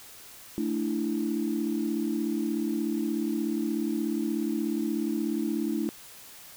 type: chord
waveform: sine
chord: A suspended fourth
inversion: none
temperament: just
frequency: 220 / 293.3 / 330 Hz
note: A3 / D4 / E4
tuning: 0 / -2 / +2 cents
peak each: -30 dBFS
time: 0.58-5.89 s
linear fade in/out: 0 ms
effects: tanh soft clip ceiling -17 dBFS + white hiss -48 dBFS RMS until 6.56 s